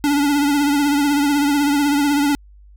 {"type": "tone with vibrato", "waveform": "square", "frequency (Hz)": 287.4, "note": "D4", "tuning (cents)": -37, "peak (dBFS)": -15, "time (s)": [0.04, 2.35], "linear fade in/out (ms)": 0, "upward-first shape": "triangle", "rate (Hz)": 16, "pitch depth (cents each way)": 59, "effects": ["added 50 Hz sine -42 dBFS peak until 2.76 s"]}